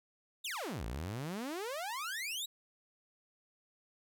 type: exponential two-way sweep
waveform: sawtooth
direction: down then up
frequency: 3951 to 51.8 to 3951 Hz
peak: -34 dBFS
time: 0.44-2.46 s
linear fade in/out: 10 ms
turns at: 0.85 s
effects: none